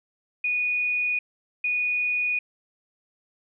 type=tone pair in turn; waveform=sine; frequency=2466 / 2466 Hz; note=D#7 / D#7; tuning=-16 / -16 cents; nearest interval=unison; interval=0 cents; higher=neither; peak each=-22 dBFS; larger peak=neither; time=0.44-1.19 / 1.64-2.39 s; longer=neither; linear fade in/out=5 ms; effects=none